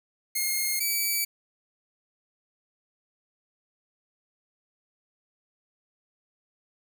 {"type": "tone pair in turn", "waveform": "5% pulse", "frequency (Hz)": [2141, 2299], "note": ["C7", "D7"], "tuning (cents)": [39, -37], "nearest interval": "minor second", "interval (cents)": 124, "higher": "second", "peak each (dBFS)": -15, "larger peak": "neither", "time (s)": [[0.35, 0.8], [0.8, 1.25]], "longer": "neither", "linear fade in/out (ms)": 10, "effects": []}